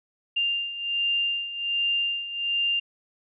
sine beating tone pair, 2794 / 2795.3 Hz, F7 / F7, 0 / +1 cents, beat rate 1.3 Hz, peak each -30 / -25 dBFS, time 0.36-2.8 s, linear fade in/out 10 ms, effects none

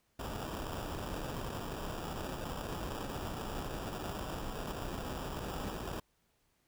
pink noise with sample-and-hold, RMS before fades -40 dBFS, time 0.19-6 s, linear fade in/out 5 ms, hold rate 2100 Hz, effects pink hiss -75 dBFS RMS until 6.67 s

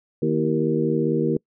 harmonic tone with a mistuned harmonic, 77.78 Hz, D#2, in tune, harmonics 2 / 3 / 4 / 5 / 6, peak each -25 / -25 / -25 / -25 / -25 dBFS, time 0.22-1.37 s, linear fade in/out 5 ms, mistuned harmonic 4, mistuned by +72 cents, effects noise-tail reverb RT60 0.1 s tail -26 dB re dry

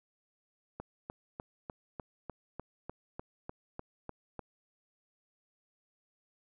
click train, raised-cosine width 1 ms, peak -26 dBFS, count 13, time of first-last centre 0.8-4.393 s, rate 3.34 Hz, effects none

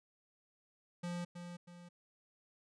square tone with echo, 174.8 Hz, F3, 2 cents sharp, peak -39 dBFS, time 1.03-1.25 s, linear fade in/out 10 ms, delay 320 ms, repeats 2, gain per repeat -7 dB, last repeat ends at 1.89 s, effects resampled to 22050 Hz

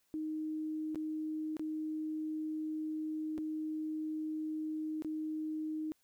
sine tone with dropouts, 311.1 Hz, D#4, in tune, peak -35 dBFS, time 0.14-5.92 s, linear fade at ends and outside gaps 0 ms, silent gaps 0.947-0.957 / 1.568-1.595 / 3.379-3.385 / 5.022-5.047 s, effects white hiss -75 dBFS RMS until 6.03 s

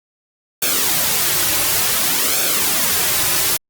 white noise with flanger, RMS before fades -17 dBFS, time 0.62-3.57 s, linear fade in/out 5 ms, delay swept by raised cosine 1 to 4.4 ms, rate 0.56 Hz, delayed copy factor -0.65, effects Opus 48 kbps

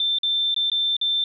sine tone with dropouts, 3560 Hz, A7, 20 cents sharp, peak -19 dBFS, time 0-1.24 s, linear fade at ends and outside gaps 2 ms, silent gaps 0.186-0.232 / 0.544-0.563 / 0.7-0.717 / 0.967-1.013 s, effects none

